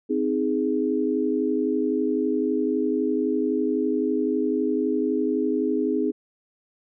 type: chord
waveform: sine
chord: Ab major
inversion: first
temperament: just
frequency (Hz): 259.6 / 311.5 / 415.3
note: C4 / Eb4 / Ab4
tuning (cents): -13 / +2 / 0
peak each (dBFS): -25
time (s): 0.09-6.12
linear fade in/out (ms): 20
effects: none